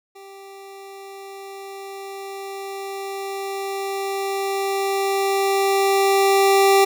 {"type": "tone with level ramp", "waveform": "25% pulse", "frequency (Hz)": 392, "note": "G4", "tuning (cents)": 0, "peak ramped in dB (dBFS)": [-36, -8], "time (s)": [0.15, 6.85], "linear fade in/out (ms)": 10, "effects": []}